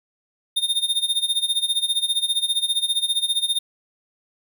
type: tone with tremolo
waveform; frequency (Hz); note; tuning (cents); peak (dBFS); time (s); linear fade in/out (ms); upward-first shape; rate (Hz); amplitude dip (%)
square; 3655; A#7; -35; -17; 0.56-3.59; 10; sine; 15; 85
effects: none